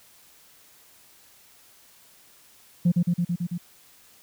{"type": "tone with echo", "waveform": "sine", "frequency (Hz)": 174.1, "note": "F3", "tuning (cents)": -5, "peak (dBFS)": -14, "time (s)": [2.85, 2.92], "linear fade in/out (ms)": 10, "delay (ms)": 110, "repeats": 6, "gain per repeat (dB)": -2, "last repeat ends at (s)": 3.58, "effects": ["tanh soft clip ceiling -14 dBFS", "white hiss -55 dBFS RMS until 4.22 s"]}